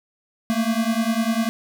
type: beating tone pair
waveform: square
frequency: 221.5 / 231.5 Hz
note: A3 / A#3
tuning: +12 / -12 cents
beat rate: 10 Hz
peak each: -23 dBFS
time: 0.5-1.49 s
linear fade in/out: 0 ms
effects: none